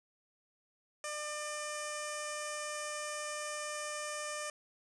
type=tone with low-pass filter; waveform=15% pulse; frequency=599 Hz; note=D5; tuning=34 cents sharp; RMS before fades=-40 dBFS; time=1.04-4.5 s; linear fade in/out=2 ms; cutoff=8200 Hz; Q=7.8; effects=none